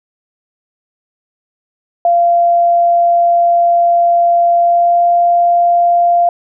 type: tone with pitch glide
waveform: sine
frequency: 690 to 694.4 Hz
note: F5 to F5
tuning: -21 to -10 cents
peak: -7 dBFS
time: 2.05-6.29 s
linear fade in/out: 2 ms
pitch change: +11 cents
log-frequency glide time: 4.59-5.03 s
effects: none